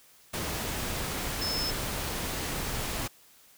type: tone in noise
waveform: sine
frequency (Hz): 5240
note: E8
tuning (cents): -11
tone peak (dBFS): -30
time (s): 1.41-1.71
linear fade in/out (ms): 10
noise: pink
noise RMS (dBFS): -33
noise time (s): 0.33-3.08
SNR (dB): 0
effects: white hiss -58 dBFS RMS until 3.57 s